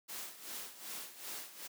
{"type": "noise with tremolo", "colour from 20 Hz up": "white", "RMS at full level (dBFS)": -43, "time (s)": [0.08, 1.68], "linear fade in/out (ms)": 20, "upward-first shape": "sine", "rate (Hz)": 2.6, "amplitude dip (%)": 75, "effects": ["high-pass 200 Hz 12 dB/octave"]}